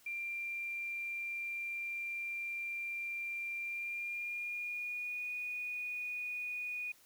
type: tone with pitch glide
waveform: sine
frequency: 2375 to 2464 Hz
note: D7 to D#7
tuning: +19 to -17 cents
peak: -37 dBFS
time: 0.06-6.92 s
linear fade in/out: 5 ms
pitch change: +64 cents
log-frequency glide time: 3.6-5.27 s
effects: white hiss -64 dBFS RMS until 7.05 s